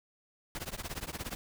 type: noise with tremolo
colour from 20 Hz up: pink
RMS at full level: -36 dBFS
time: 0.55-1.35 s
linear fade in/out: 0 ms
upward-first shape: triangle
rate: 17 Hz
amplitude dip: 100%
effects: none